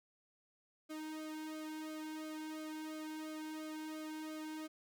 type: tone with flanger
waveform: sawtooth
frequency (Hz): 311.1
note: D#4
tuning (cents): 0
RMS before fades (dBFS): -45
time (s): 0.89-4.68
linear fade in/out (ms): 20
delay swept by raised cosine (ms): 1.1 to 1.71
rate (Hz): 2.9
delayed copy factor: -0.95
effects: none